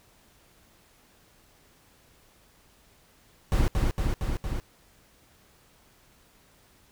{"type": "noise with echo", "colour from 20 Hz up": "brown", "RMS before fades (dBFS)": -22, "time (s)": [3.52, 3.68], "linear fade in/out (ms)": 0, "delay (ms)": 230, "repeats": 4, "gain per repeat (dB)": -2, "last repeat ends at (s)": 4.6, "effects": ["pink hiss -60 dBFS RMS until 6.91 s"]}